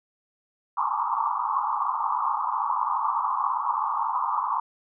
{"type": "band-pass noise", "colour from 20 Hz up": "white", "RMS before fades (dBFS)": -26, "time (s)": [0.77, 4.6], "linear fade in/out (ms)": 5, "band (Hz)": [840, 1200], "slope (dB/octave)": 96, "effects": []}